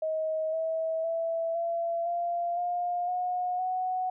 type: tone with pitch steps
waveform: sine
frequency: 632 / 646.4 / 661.1 / 676.2 / 691.6 / 707.4 / 723.5 / 739.9 Hz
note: D#5 / E5 / E5 / E5 / F5 / F5 / F#5 / F#5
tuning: +27 / -34 / +5 / +44 / -17 / +22 / -39 / 0 cents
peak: -27 dBFS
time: 0.02-4.1 s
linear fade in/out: 5 ms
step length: 510 ms
effects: none